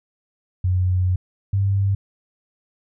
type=tone pair in turn; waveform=sine; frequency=91.5 / 98.57 Hz; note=F#2 / G2; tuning=-19 / +10 cents; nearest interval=minor second; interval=129 cents; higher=second; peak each=-16 dBFS; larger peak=neither; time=0.64-1.16 / 1.53-1.95 s; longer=first; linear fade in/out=5 ms; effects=none